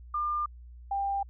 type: tone pair in turn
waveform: sine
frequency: 1200 / 794 Hz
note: D6 / G5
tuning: +37 / +22 cents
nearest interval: perfect fifth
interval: 715 cents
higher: first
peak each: -27 dBFS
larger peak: neither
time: 0.14-0.46 / 0.91-1.23 s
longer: neither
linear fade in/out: 5 ms
effects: added 60 Hz sine -45 dBFS peak until 1.29 s